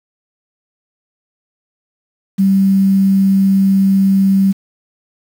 sine tone with quantisation, 194 Hz, G3, 18 cents flat, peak -8 dBFS, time 2.38-4.53 s, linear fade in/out 20 ms, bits 6, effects none

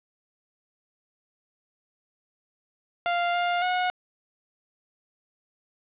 sawtooth tone with pitch steps, 697 / 703 / 728 Hz, F5 / F5 / F#5, -4 / +11 / -28 cents, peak -19 dBFS, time 3.06-3.9 s, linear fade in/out 0 ms, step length 280 ms, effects resampled to 8000 Hz + 9-bit

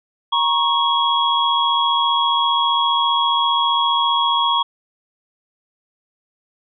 sine tone cluster, 943 / 1098 / 3319 Hz, A#5 / C#6 / G#7, +20 / -17 / -2 cents, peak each -19 dBFS, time 0.32-4.63 s, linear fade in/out 10 ms, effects none

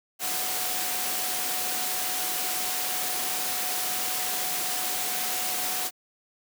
sine tone in noise, 737 Hz, F#5, 7 cents flat, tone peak -38 dBFS, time 0.19-5.91 s, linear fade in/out 50 ms, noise white, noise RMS -29 dBFS, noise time 0.19-5.91 s, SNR -12 dB, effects high-pass 200 Hz 12 dB/octave

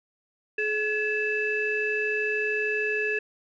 sine tone cluster, 425.3 / 1700 / 2633 Hz, G#4 / G#6 / E7, +41 / +40 / -3 cents, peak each -28 dBFS, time 0.58-3.19 s, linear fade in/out 5 ms, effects tanh soft clip ceiling -15 dBFS

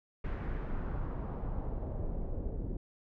brown noise with low-pass filter sweep, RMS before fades -36 dBFS, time 0.24-2.77 s, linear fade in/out 5 ms, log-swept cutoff 2000 to 410 Hz, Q 1.4, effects none

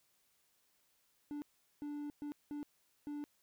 triangle tone bursts at uneven times, 292.8 Hz, D4, 5 cents flat, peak -38 dBFS, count 5, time 1.31-1.42 / 1.82-2.1 / 2.22-2.32 / 2.51-2.63 / 3.07-3.24 s, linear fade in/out 0 ms, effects white hiss -75 dBFS RMS until 3.42 s

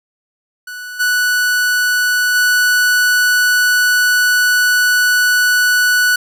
45% pulse tone with level steps, 1480 Hz, F#6, in tune, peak -26 / -12 / -10 dBFS, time 0.67-6.16 s, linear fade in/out 5 ms, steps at 0.99 / 2.34 s, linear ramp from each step 20 ms, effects none

